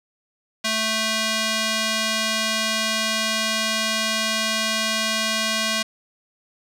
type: tone with band-pass filter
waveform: square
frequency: 220 Hz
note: A3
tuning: in tune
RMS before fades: -23 dBFS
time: 0.64-5.83 s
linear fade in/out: 10 ms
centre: 4200 Hz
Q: 0.81
effects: none